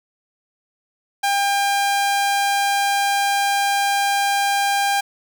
sawtooth tone, 800 Hz, G5, 35 cents sharp, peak -13 dBFS, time 1.23-5.01 s, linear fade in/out 10 ms, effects none

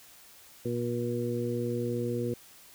harmonic tone, 119.8 Hz, A#2, 48 cents sharp, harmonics 1 / 2 / 3 / 4, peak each -34 / -34 / -34 / -34 dBFS, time 0.65-2.34 s, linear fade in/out 5 ms, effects white hiss -54 dBFS RMS until 2.74 s

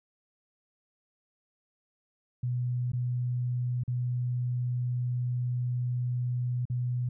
sine tone with dropouts, 123.47 Hz, B2, in tune, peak -27 dBFS, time 2.43-7.09 s, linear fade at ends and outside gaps 5 ms, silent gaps 2.919-2.932 / 3.836-3.878 / 6.654-6.699 s, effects none

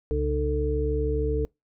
sine tone cluster, 66.4 / 139.4 / 301.6 / 444.9 Hz, C2 / C#3 / D4 / A4, +26 / +10 / +46 / +19 cents, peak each -26 / -33 / -33 / -26 dBFS, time 0.11-1.45 s, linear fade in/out 0 ms, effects noise-tail reverb RT60 0.2 s tail -26 dB re dry

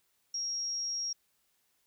sine tone, 5600 Hz, F8, 4 cents sharp, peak -32 dBFS, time 0.34-1.13 s, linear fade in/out 5 ms, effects white hiss -74 dBFS RMS until 1.86 s

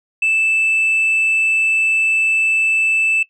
sine tone, 2637 Hz, E7, in tune, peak -11 dBFS, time 0.22-3.23 s, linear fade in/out 5 ms, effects noise-tail reverb RT60 0.1 s tail -18 dB re dry + tanh soft clip ceiling -11 dBFS

